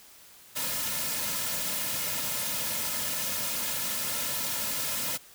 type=noise with comb filter; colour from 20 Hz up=white; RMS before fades=-31 dBFS; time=0.55-5.18 s; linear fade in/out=20 ms; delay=2.6 ms; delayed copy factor=-0.75; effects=white hiss -53 dBFS RMS until 5.34 s